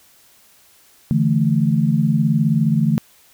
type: chord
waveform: sine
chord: D suspended second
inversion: none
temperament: equal with one note detuned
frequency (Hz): 145.65 / 164.81 / 220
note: D3 / E3 / A3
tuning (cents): -14 / 0 / 0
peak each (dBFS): -18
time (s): 1.11-2.98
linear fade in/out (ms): 0
effects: white hiss -52 dBFS RMS until 3.33 s